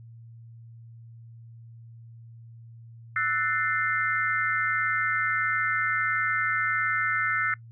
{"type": "chord", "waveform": "sine", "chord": "F# half-diminished seventh", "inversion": "third", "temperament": "equal with one note detuned", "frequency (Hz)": [1318.5, 1480, 1782.5, 2093], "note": ["E6", "F#6", "A6", "C7"], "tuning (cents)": [0, 0, 22, 0], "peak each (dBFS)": -29, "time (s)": [3.16, 7.54], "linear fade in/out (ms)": 2, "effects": ["noise-tail reverb RT60 0.1 s tail -22 dB re dry", "added 115 Hz sine -44 dBFS peak until 7.71 s"]}